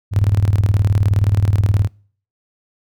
sine tone with tremolo, 100 Hz, G2, 35 cents sharp, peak -9 dBFS, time 0.11-1.89 s, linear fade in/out 50 ms, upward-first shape square, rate 19 Hz, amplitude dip 70%, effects noise-tail reverb RT60 0.5 s tail -26 dB re dry

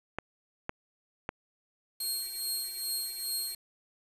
clicks, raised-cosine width 0.5 ms, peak -17 dBFS, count 3, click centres 0.186 / 0.694 / 1.291 s
15% pulse tone with tremolo, 4242 Hz, C8, 23 cents sharp, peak -23 dBFS, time 2-3.55 s, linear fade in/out 5 ms, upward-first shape triangle, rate 2.4 Hz, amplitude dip 65%
effects resampled to 32000 Hz + 8-bit

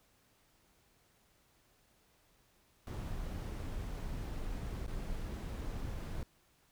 brown noise with dropouts, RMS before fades -40 dBFS, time 2.87-6.23 s, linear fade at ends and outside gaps 1 ms, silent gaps 4.864-4.879 s, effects pink hiss -70 dBFS RMS until 6.71 s

